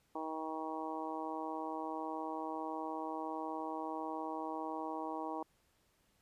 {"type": "harmonic tone", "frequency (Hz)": 158.5, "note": "D#3", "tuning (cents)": 32, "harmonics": [2, 3, 4, 5, 6, 7], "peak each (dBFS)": [-43, -47, -47, -44, -44, -48], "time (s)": [0.15, 5.43], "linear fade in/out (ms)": 5, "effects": ["pink hiss -74 dBFS RMS until 6.21 s", "resampled to 32000 Hz"]}